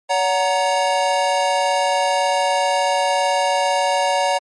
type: chord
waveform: square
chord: F# major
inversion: second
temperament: equal with one note detuned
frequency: 567 / 740 / 932.3 Hz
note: C#5 / F#5 / A#5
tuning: +39 / 0 / 0 cents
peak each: -21 dBFS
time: 0.09-4.39 s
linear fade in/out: 20 ms
effects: low-pass 10000 Hz 12 dB/octave + MP3 48 kbps